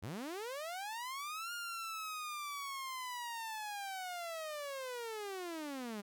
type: linear two-way sweep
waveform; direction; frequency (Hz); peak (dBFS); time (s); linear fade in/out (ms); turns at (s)
sawtooth; up then down; 79.1 to 1423 to 197; -37; 0.02-6.02; 20; 1.53
effects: none